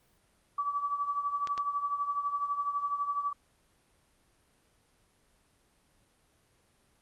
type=tone with tremolo; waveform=sine; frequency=1150 Hz; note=D6; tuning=37 cents flat; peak=-26 dBFS; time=0.58-3.33 s; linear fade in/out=5 ms; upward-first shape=triangle; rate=12 Hz; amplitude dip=75%
type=clicks; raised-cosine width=0.2 ms; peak=-22 dBFS; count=2; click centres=1.473 / 1.578 s
effects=pink hiss -68 dBFS RMS until 7.01 s + Opus 32 kbps